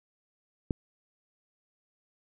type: click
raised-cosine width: 3 ms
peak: -15 dBFS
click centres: 0.708 s
effects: none